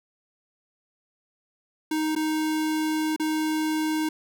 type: tone with dropouts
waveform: square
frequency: 311.7 Hz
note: D#4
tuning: 3 cents sharp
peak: -24 dBFS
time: 1.91-4.09 s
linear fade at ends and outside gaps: 5 ms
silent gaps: 2.152-2.161 / 3.163-3.197 s
effects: none